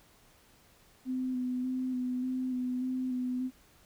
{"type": "tone with vibrato", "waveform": "sine", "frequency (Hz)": 254, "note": "B3", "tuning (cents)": 49, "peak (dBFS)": -30, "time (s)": [1.05, 3.51], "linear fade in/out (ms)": 50, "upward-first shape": "square", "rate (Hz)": 1.7, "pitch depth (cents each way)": 19, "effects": ["pink hiss -62 dBFS RMS until 3.85 s"]}